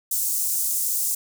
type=high-pass noise; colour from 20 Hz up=pink; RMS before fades=-24 dBFS; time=0.11-1.15 s; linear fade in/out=5 ms; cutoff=7300 Hz; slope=24 dB/octave; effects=none